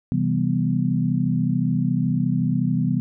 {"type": "chord", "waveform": "sine", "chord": "C major seventh", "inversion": "none", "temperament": "equal", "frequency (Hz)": [130.81, 164.81, 196, 246.9], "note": ["C3", "E3", "G3", "B3"], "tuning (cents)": [0, 0, 0, 0], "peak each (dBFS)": [-24, -23, -25, -24], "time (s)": [0.12, 3], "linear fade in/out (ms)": 0, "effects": []}